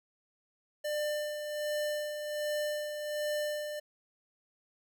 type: tone with tremolo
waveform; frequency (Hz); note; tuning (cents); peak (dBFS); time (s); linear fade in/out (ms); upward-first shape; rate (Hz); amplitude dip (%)
square; 597; D5; +28; -31; 0.84-3.8; 10; sine; 1.3; 50
effects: none